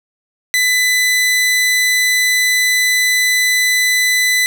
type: tone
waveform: sawtooth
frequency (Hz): 2000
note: B6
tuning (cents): +21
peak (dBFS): -8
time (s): 0.54-4.46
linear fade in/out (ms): 0
effects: none